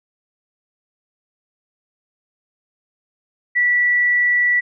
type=tone; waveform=sine; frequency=1955 Hz; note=B6; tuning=18 cents flat; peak=-13 dBFS; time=3.55-4.61 s; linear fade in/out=20 ms; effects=none